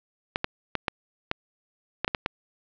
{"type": "clicks", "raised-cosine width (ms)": 0.3, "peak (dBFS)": -8, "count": 9, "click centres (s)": [0.359, 0.444, 0.753, 0.882, 1.314, 2.046, 2.079, 2.148, 2.261], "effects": ["low-pass 4000 Hz 12 dB/octave"]}